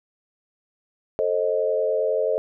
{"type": "chord", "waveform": "sine", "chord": "A diminished", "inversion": "none", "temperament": "equal with one note detuned", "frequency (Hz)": [440, 531.5, 622.3], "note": ["A4", "C5", "Eb5"], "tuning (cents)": [0, 27, 0], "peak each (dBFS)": -24, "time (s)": [1.19, 2.38], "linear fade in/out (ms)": 0, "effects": []}